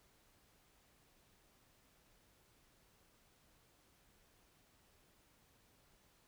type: silence
effects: pink hiss -71 dBFS RMS until 6.27 s